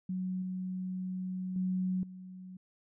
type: tone with level steps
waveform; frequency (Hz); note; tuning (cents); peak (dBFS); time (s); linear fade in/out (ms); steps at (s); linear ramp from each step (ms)
sine; 185; F#3; 0; -32 / -34 / -29 / -44; 0.09-2.57; 5; 0.42 / 1.56 / 2.03; 2
effects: none